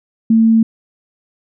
sine tone, 224.6 Hz, A3, 36 cents sharp, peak -7 dBFS, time 0.3-0.63 s, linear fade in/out 5 ms, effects none

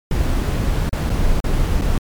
brown noise with dropouts, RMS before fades -17 dBFS, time 0.11-1.98 s, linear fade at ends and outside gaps 2 ms, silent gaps 0.893-0.928 / 1.096-1.1 / 1.404-1.441 / 1.813-1.818 s, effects MP3 96 kbps

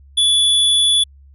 square tone, 3438 Hz, A7, 41 cents flat, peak -12 dBFS, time 0.17-1.04 s, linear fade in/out 10 ms, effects added 69 Hz sine -42 dBFS peak until 1.34 s + resampled to 32000 Hz

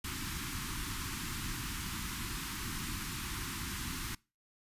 pink band-stop noise, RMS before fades -39 dBFS, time 0.04-4.15 s, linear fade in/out 5 ms, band 340 to 960 Hz, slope 48 dB/octave, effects noise-tail reverb RT60 0.3 s tail -24 dB re dry + resampled to 32000 Hz

